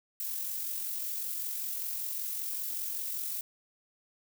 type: noise with amplitude modulation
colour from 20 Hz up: violet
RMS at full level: -34 dBFS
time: 0.2-3.41 s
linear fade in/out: 2 ms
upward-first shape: sine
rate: 45.2 Hz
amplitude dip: 35%
effects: none